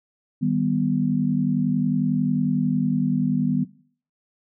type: chord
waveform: sine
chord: Eb augmented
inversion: none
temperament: equal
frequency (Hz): 155.56 / 196 / 246.9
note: Eb3 / G3 / B3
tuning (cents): 0 / 0 / 0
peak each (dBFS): -24 / -25 / -22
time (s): 0.41-3.65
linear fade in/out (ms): 20
effects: noise-tail reverb RT60 0.5 s tail -18 dB re dry